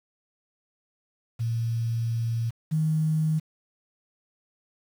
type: tone pair in turn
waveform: sine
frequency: 115.4 / 156.68 Hz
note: A#2 / D#3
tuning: -17 / +12 cents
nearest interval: perfect fourth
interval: 529 cents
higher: second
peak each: -24 / -21 dBFS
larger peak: second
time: 1.39-2.51 / 2.71-3.4 s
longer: first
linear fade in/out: 20 ms
effects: 8-bit